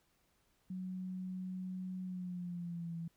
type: tone with pitch glide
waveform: sine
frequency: 185 to 166.73 Hz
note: F#3 to E3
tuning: 0 to +20 cents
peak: -39 dBFS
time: 0.7-3.08 s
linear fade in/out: 5 ms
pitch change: -180 cents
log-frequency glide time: 2.03-2.97 s
effects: pink hiss -75 dBFS RMS until 3.16 s